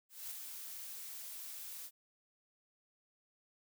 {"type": "noise with ADSR envelope", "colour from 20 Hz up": "blue", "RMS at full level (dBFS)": -43, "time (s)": [0.09, 1.91], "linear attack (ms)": 220, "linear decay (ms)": 7, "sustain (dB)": -4, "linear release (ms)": 57, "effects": []}